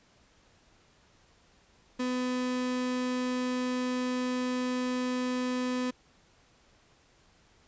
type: tone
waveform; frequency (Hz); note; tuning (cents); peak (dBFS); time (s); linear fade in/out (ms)
35% pulse; 251.4; B3; +31; -27; 1.99-5.91; 10
effects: pink hiss -63 dBFS RMS until 7.67 s + resampled to 16000 Hz